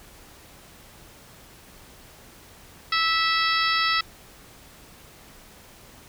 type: harmonic tone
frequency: 655 Hz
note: E5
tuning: 11 cents flat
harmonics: 2 / 3 / 4 / 5 / 6 / 7 / 8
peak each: -24 / -26 / -30 / -31 / -29 / -31 / -30 dBFS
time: 2.92-4.01 s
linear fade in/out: 5 ms
effects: pink hiss -49 dBFS RMS until 6.08 s